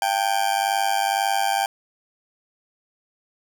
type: tone with amplitude modulation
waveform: 40% pulse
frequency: 787 Hz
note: G5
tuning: 7 cents sharp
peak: -15 dBFS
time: 0.02-1.66 s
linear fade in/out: 2 ms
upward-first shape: sine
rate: 102 Hz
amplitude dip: 85%
effects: none